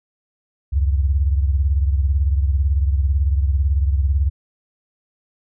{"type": "beating tone pair", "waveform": "sine", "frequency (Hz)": [68.5, 86.5], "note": ["C#2", "F2"], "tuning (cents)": [-20, -16], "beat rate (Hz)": 18, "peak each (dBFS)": [-15, -22], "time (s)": [0.72, 4.3], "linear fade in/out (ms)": 20, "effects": []}